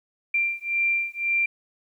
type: beating tone pair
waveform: sine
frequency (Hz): 2368 / 2369.9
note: D7 / D7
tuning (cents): +14 / +15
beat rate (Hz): 1.9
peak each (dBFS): -25 / -25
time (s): 0.34-1.46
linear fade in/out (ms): 5
effects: 10-bit